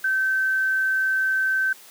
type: tone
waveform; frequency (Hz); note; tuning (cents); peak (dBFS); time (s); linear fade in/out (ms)
sine; 1544; G6; -27; -19; 0.04-1.73; 5
effects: white hiss -47 dBFS RMS until 1.9 s + high-pass 200 Hz 12 dB/octave